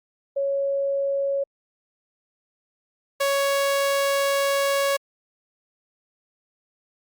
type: tone pair in turn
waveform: sine / sawtooth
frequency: 554.4 / 556.5 Hz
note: C#5 / C#5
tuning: 0 / +7 cents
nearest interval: unison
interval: 7 cents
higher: second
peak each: -21 / -16 dBFS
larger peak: second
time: 0.36-1.44 / 3.2-4.97 s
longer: second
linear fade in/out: 10 ms
effects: Opus 48 kbps